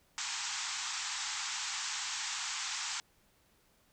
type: band-pass noise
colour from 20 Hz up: white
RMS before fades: -38 dBFS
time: 0.18-3 s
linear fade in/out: 0 ms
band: 790 to 7800 Hz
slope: 96 dB/octave
effects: pink hiss -69 dBFS RMS until 3.92 s